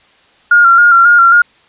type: tone with vibrato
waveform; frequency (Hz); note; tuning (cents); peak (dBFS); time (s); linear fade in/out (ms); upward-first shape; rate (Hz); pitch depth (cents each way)
sine; 1396.9; F6; 0; -3; 0.51-1.42; 5; square; 3.7; 32
effects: white hiss -48 dBFS RMS until 1.68 s + resampled to 8000 Hz